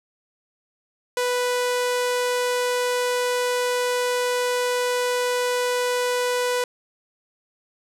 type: tone with low-pass filter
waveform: sawtooth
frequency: 493.9 Hz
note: B4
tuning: in tune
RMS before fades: -23 dBFS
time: 1.17-6.64 s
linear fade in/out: 2 ms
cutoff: 11000 Hz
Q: 1
effects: none